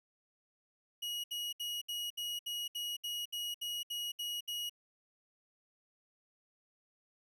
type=tone bursts; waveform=40% pulse; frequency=2900 Hz; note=F#7; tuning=35 cents flat; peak=-36 dBFS; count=13; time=1.02-4.696 s; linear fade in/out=10 ms; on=220 ms; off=68 ms; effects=none